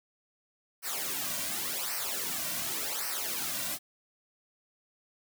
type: noise with flanger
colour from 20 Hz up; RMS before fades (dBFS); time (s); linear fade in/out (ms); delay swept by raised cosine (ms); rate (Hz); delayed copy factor
white; -34; 0.82-3.79; 50; 0.28 to 2.38; 0.89; -0.8
effects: none